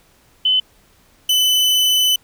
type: tone pair in turn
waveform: sine / 40% pulse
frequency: 3032 / 3009 Hz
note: F#7 / F#7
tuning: +42 / +28 cents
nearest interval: unison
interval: 14 cents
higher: first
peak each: -12 dBFS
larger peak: neither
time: 0.45-0.6 / 1.29-2.16 s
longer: second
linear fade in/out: 5 ms
effects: pink hiss -54 dBFS RMS until 2.23 s